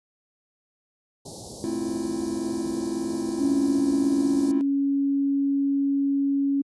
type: band-stop noise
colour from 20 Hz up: pink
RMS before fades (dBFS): -38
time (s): 1.25-4.52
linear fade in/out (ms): 10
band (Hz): 840 to 4100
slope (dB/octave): 48
type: chord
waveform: triangle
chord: F major seventh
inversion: first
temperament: just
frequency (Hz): 218.3 / 261.9 / 327.4 / 349.2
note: A3 / C4 / E4 / F4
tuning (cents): -13 / +2 / -12 / 0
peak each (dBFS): -32 / -30 / -27 / -30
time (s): 1.64-4.61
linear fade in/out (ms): 0
type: tone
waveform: sine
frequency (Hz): 278.2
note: C#4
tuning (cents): +6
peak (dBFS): -20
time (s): 3.4-6.62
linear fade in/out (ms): 10
effects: high-pass 100 Hz 12 dB/octave + resampled to 24000 Hz